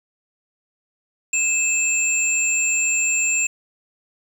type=tone pair together; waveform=sine; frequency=2622 / 7352 Hz; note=E7 / A#8; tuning=-10 / -25 cents; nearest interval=octave + tritone; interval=1785 cents; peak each=-20 dBFS; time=1.33-3.47 s; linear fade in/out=5 ms; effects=7-bit